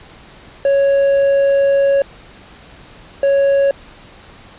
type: tone bursts at uneven times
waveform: triangle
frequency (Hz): 554.4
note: C#5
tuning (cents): 0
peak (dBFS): -8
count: 2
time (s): 0.65-2.02 / 3.23-3.71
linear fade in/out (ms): 2
effects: pink hiss -41 dBFS RMS until 4.58 s + resampled to 8000 Hz